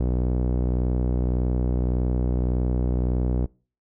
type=tone with low-pass filter; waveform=sawtooth; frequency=61.74 Hz; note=B1; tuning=in tune; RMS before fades=-23 dBFS; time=0-3.46 s; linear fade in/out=5 ms; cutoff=450 Hz; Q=0.98; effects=noise-tail reverb RT60 0.4 s tail -25 dB re dry